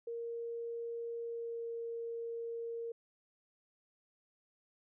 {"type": "tone with pitch glide", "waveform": "sine", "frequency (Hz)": [466.2, 463.5], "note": ["A#4", "A#4"], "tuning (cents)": [0, -10], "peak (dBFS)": -38, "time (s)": [0.07, 2.92], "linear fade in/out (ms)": 5, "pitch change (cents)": -10, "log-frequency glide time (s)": [1.2, 1.68], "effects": []}